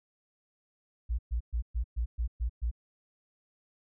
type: tone bursts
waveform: sine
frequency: 58.27 Hz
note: A#1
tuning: in tune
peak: -27 dBFS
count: 8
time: 1.09-2.714 s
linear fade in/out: 20 ms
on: 98 ms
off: 120 ms
effects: none